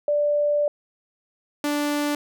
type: tone pair in turn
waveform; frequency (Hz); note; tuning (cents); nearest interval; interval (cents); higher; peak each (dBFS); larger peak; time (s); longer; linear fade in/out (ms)
sine / sawtooth; 587.3 / 292.9; D5 / D4; 0 / -5; octave; 1205; first; -18; neither; 0.08-0.68 / 1.64-2.15; first; 2
effects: none